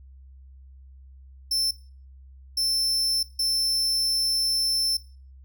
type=tone bursts at uneven times; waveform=40% pulse; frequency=5330 Hz; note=E8; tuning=18 cents sharp; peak=-21 dBFS; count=3; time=1.51-1.71 / 2.57-3.23 / 3.39-4.97 s; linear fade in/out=5 ms; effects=noise-tail reverb RT60 0.4 s tail -20 dB re dry + added 66 Hz sine -45 dBFS peak until 5.44 s